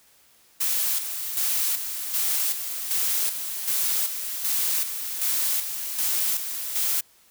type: noise with tremolo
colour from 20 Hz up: blue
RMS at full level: -24 dBFS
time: 0.6-7.01 s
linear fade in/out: 10 ms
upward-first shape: square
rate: 1.3 Hz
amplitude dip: 55%
effects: white hiss -58 dBFS RMS until 7.3 s